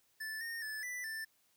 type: tone with pitch steps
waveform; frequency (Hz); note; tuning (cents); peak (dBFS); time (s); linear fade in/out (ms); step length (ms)
square; 1755 / 1839 / 1738 / 1980 / 1773; A6 / A#6 / A6 / B6 / A6; -5 / -24 / -22 / +4 / +13; -40; 0.2-1.25; 10; 210
effects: white hiss -73 dBFS RMS until 1.56 s